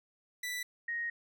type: tone pair in turn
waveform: sawtooth / sine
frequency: 1975.5 / 1871.2 Hz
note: B6 / A#6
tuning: 0 / +6 cents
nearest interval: minor second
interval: 94 cents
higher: first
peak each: -32 / -33 dBFS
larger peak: first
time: 0.43-0.63 / 0.88-1.1 s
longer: second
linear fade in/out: 5 ms
effects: none